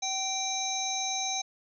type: harmonic tone with a mistuned harmonic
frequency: 784 Hz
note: G5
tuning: in tune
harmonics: 1 / 3 / 5 / 7 / 8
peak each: -34 / -40 / -34 / -42 / -33 dBFS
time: 0.02-1.42 s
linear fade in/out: 10 ms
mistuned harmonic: 1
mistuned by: -48 cents
effects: none